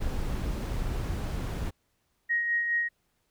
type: noise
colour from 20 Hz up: brown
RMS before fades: -31 dBFS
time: 0-1.71 s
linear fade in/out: 20 ms
type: tone with tremolo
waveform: sine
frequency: 1881 Hz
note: A#6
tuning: 15 cents sharp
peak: -23 dBFS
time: 2.29-2.89 s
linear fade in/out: 20 ms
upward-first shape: sine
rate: 4.8 Hz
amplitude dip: 40%
effects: pink hiss -74 dBFS RMS until 3.3 s